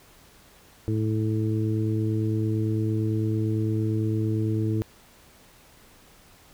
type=harmonic tone; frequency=108.9 Hz; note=A2; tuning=17 cents flat; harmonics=1 / 2 / 3 / 4; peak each=-24 / -32 / -28 / -35 dBFS; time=0.88-4.82 s; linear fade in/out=0 ms; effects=pink hiss -54 dBFS RMS until 6.53 s